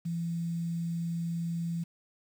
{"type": "tone with quantisation", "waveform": "sine", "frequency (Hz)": 168.4, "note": "E3", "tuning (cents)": 37, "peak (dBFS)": -30, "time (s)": [0.05, 1.84], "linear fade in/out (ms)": 10, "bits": 9, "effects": []}